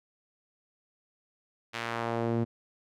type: tone with band-pass filter sweep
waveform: sawtooth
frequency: 116.2 Hz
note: A#2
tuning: 5 cents flat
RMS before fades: -31 dBFS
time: 1.73-2.45 s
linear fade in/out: 20 ms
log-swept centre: 2600 to 240 Hz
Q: 0.96
effects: none